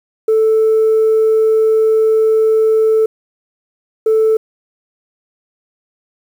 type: tone pair in turn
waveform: sine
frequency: 440 / 440 Hz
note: A4 / A4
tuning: 0 / 0 cents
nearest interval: unison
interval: 0 cents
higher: neither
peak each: -7 dBFS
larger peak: neither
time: 0.28-3.06 / 4.06-4.37 s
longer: first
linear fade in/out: 5 ms
effects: tanh soft clip ceiling -6 dBFS + 7-bit